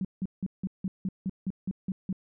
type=tone bursts; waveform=sine; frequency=189.1 Hz; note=F#3; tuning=38 cents sharp; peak=-27 dBFS; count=11; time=0.01-2.128 s; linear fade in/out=2 ms; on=38 ms; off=170 ms; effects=none